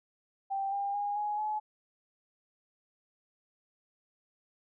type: tone with pitch steps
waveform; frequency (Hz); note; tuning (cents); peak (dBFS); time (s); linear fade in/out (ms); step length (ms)
sine; 784 / 800.5 / 817.3 / 834.5 / 852; G5 / G5 / G#5 / G#5 / G#5; 0 / +36 / -28 / +8 / +44; -30; 0.5-1.6; 20; 220
effects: none